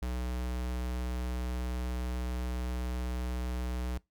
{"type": "tone", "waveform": "square", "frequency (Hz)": 61.74, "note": "B1", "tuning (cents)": 0, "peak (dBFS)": -33, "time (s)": [0.02, 3.98], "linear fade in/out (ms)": 5, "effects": ["noise-tail reverb RT60 0.2 s tail -23 dB re dry"]}